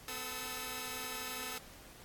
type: tone cluster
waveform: 5% pulse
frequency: 253.6 / 440.2 / 1288 Hz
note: B3 / A4 / E6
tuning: +46 / +1 / -41 cents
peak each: -34 / -32 / -31 dBFS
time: 0.08-1.58 s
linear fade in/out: 2 ms
effects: pink hiss -55 dBFS RMS until 2.04 s + AAC 64 kbps